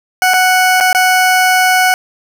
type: tone with dropouts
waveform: 20% pulse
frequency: 740 Hz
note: F#5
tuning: in tune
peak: -3 dBFS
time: 0.22-1.94 s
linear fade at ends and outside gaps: 1 ms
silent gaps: 0.336-0.34 / 0.802-0.808 / 0.929-0.948 s
effects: none